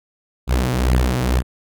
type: beating tone pair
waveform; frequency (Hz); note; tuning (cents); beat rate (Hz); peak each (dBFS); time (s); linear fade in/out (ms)
sawtooth; 61.6 / 63.7; B1 / C2; -4 / -46; 2.1; -14; 0.47-1.43; 50
effects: none